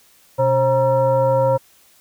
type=tone with frequency modulation; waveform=sine; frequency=535 Hz; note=C5; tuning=38 cents sharp; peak=-13 dBFS; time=0.38-1.58 s; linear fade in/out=20 ms; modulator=409 Hz; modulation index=0.87; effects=white hiss -53 dBFS RMS until 2 s